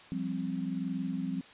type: chord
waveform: sine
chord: F suspended second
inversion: none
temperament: equal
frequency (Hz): 174.61 / 196 / 261.6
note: F3 / G3 / C4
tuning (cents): 0 / 0 / 0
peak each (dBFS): -36 / -36 / -35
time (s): 0.12-1.41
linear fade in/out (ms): 0
effects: white hiss -53 dBFS RMS until 1.53 s + resampled to 8000 Hz